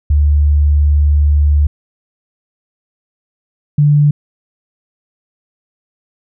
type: tone pair in turn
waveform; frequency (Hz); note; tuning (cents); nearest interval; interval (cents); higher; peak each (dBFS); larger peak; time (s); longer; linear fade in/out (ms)
sine; 73.42 / 146.84; D2 / D3; 0 / 0; octave; 1200; second; -7 / -6; second; 0.1-1.67 / 3.78-4.11; first; 5
effects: none